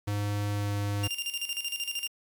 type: tone with pitch glide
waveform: square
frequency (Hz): 102.7 to 101.93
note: G#2 to G#2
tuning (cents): -19 to -32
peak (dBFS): -28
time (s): 0.07-1.08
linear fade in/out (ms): 10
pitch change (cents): -13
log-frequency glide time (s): 0.53-0.72
type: tone with tremolo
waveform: sawtooth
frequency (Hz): 2794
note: F7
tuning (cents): 0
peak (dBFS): -26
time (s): 1.03-2.08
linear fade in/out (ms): 10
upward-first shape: square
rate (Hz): 13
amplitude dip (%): 70
effects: 8-bit